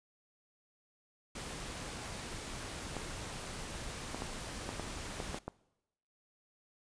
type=noise; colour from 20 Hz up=pink; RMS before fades=-43 dBFS; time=1.35-5.39 s; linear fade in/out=5 ms
type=clicks; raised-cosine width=1 ms; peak=-24 dBFS; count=8; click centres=2.967 / 4.146 / 4.221 / 4.691 / 4.797 / 5.202 / 5.345 / 5.48 s
effects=noise-tail reverb RT60 0.9 s tail -21 dB re dry + resampled to 22050 Hz